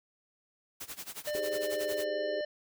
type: noise with tremolo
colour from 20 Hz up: white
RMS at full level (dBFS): -40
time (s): 0.8-2.05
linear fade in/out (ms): 10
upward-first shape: sine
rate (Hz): 11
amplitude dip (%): 90
type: harmonic tone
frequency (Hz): 598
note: D5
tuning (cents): +31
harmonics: 1 / 3 / 5 / 7 / 9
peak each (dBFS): -32 / -42 / -48 / -48 / -54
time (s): 1.27-2.45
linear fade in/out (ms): 5
type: chord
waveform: sine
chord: Ab major seventh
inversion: second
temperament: equal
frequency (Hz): 311.1 / 392 / 415.3 / 523.3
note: Eb4 / G4 / Ab4 / C5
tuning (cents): 0 / 0 / 0 / 0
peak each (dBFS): -45 / -40 / -39 / -42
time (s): 1.35-2.41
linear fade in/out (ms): 0
effects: none